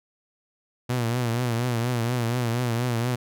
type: tone with vibrato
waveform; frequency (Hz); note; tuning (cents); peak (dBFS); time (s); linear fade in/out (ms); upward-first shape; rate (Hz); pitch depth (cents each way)
sawtooth; 120; B2; -49; -19; 0.89-3.16; 10; triangle; 4.2; 100
effects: none